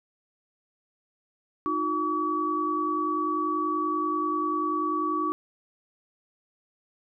sine tone cluster, 308.5 / 358.8 / 1140 Hz, D#4 / F4 / C#6, -15 / +47 / +48 cents, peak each -30 / -33 / -26 dBFS, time 1.66-5.32 s, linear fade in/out 0 ms, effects none

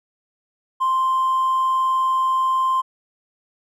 triangle tone with hard clipping, 1046.5 Hz, C6, in tune, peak -16 dBFS, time 0.8-2.82 s, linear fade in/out 20 ms, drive 2 dB, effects none

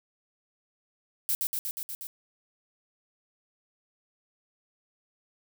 violet noise with echo, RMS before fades -27 dBFS, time 1.29-1.35 s, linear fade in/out 0 ms, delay 120 ms, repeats 6, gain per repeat -2 dB, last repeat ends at 2.07 s, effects none

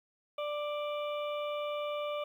harmonic tone, 590 Hz, D5, 8 cents sharp, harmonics 1 / 2 / 4 / 5 / 6, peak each -34 / -40 / -46 / -48 / -50 dBFS, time 0.38-2.24 s, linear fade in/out 5 ms, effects 11-bit

